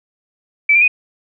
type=tone with pitch steps; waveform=sine; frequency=2313 / 2383 / 2486 Hz; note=D7 / D7 / D#7; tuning=-27 / +25 / -2 cents; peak=-8 dBFS; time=0.69-0.879 s; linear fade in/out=5 ms; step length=63 ms; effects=none